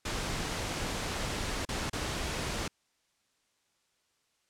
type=noise with dropouts; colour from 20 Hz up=pink; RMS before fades=-34 dBFS; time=0.05-2.68 s; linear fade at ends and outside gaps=5 ms; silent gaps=1.652-1.688 / 1.898-1.93 s; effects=white hiss -74 dBFS RMS until 4.49 s + low-pass 8000 Hz 12 dB/octave